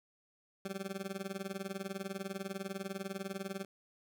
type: tone with tremolo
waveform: 20% pulse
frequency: 193.9 Hz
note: G3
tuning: 19 cents flat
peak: -30 dBFS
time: 0.65-3.65 s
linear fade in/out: 2 ms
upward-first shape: triangle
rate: 20 Hz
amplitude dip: 100%
effects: none